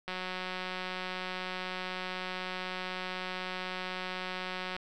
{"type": "click train", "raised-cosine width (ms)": 0.3, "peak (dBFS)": -21, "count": 863, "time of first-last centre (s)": [0.08, 4.765], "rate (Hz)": 184, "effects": []}